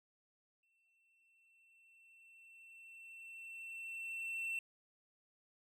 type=tone with exponential growth; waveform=triangle; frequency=2694 Hz; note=E7; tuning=37 cents sharp; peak=-35 dBFS; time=0.63-4.59 s; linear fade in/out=2 ms; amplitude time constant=860 ms; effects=none